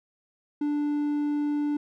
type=tone; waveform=triangle; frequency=293.7 Hz; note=D4; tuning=in tune; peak=-22 dBFS; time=0.61-1.77 s; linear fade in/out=5 ms; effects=none